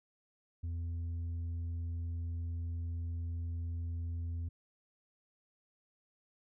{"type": "tone with tanh clipping", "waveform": "triangle", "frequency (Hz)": 84.3, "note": "E2", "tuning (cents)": 39, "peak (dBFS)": -36, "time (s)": [0.63, 4.49], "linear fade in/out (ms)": 10, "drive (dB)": 8, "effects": []}